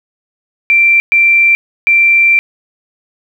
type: tone bursts at uneven times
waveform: sine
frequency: 2354 Hz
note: D7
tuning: 3 cents sharp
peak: -5 dBFS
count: 3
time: 0.7-1 / 1.12-1.55 / 1.87-2.39 s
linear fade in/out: 0 ms
effects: 7-bit